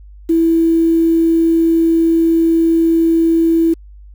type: tone with quantisation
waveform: sine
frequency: 329.6 Hz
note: E4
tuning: in tune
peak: -9 dBFS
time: 0.29-3.74 s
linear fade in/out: 10 ms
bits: 6
effects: added 50 Hz sine -35 dBFS peak until 4.14 s